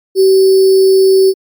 sine tone with sample-and-hold, 382.9 Hz, G4, 41 cents flat, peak -4 dBFS, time 0.15-1.34 s, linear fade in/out 50 ms, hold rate 4900 Hz, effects MP3 96 kbps

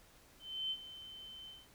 sine tone with ADSR envelope, 3078 Hz, G7, 32 cents flat, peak -34 dBFS, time 0.39-1.68 s, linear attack 320 ms, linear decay 55 ms, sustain -14 dB, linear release 200 ms, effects pink hiss -63 dBFS RMS until 1.74 s

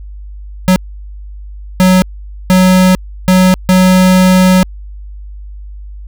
square tone bursts at uneven times, 185 Hz, F#3, in tune, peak -5 dBFS, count 5, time 0.68-0.76 / 1.8-2.02 / 2.5-2.95 / 3.28-3.54 / 3.69-4.63 s, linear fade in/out 0 ms, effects added 50 Hz sine -25 dBFS peak until 6.07 s

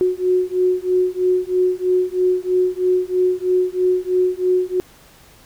sine beating tone pair, 364.4 / 367.5 Hz, F#4 / F#4, -26 / -12 cents, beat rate 3.1 Hz, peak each -18 dBFS, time 0.01-4.8 s, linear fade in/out 0 ms, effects pink hiss -48 dBFS RMS until 5.45 s

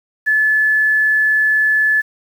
sine tone, 1728 Hz, A6, 32 cents flat, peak -11 dBFS, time 0.26-2.02 s, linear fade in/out 20 ms, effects 7-bit

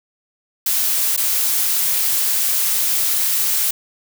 blue noise with dropouts, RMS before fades -18 dBFS, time 0.66-3.71 s, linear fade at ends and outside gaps 5 ms, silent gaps 1.165-1.175 s, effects none

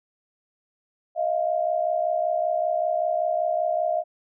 sine tone pair together, 630 / 695.2 Hz, D#5 / F5, +21 / -8 cents, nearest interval major second, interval 171 cents, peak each -24 dBFS, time 1.15-4.04 s, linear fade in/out 50 ms, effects none

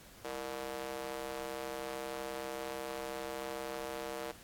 square tone with high-pass filter, 66.5 Hz, C2, 29 cents sharp, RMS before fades -41 dBFS, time 0.24-4.32 s, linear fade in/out 10 ms, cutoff 490 Hz, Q 1.8, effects pink hiss -56 dBFS RMS until 4.43 s + AAC 64 kbps

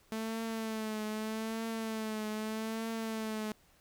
sawtooth tone with vibrato, 220 Hz, A3, in tune, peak -31 dBFS, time 0.12-3.52 s, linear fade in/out 0 ms, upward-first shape triangle, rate 0.81 Hz, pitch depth 52 cents each way, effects pink hiss -66 dBFS RMS until 3.8 s

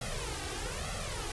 pink noise with flanger, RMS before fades -37 dBFS, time 0.01-1.32 s, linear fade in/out 5 ms, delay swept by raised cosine 1.5 to 2.6 ms, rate 1.1 Hz, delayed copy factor +0.85, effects resampled to 24000 Hz

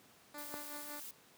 10% pulse tone with tremolo, 293.7 Hz, D4, in tune, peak -37 dBFS, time 0.34-1 s, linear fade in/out 5 ms, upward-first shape sine, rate 5.4 Hz, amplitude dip 60%
blue noise, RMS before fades -48 dBFS, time 0.38-1.11 s, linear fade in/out 2 ms
click, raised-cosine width 1 ms, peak -29 dBFS, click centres 0.541 s
effects pink hiss -63 dBFS RMS until 1.37 s + high-pass 150 Hz 12 dB/octave

